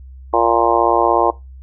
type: harmonic tone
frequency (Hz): 116.54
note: A#2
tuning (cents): 0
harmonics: 3 / 4 / 5 / 6 / 7 / 8 / 9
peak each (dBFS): -19 / -19 / -19 / -19 / -19 / -19 / -19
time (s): 0.33-1.31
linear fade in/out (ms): 10
effects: noise-tail reverb RT60 0.2 s tail -19 dB re dry + added 65 Hz sine -34 dBFS peak until 1.62 s